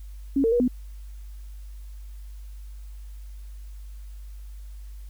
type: tone with pitch steps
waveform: sine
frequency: 275 / 453.5 / 481.5 / 249 Hz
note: C#4 / A#4 / B4 / B3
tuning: -14 / -48 / -44 / +14 cents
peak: -18 dBFS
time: 0.36-0.68 s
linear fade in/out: 5 ms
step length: 80 ms
effects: added 50 Hz sine -37 dBFS peak until 5.09 s + white hiss -60 dBFS RMS until 5.09 s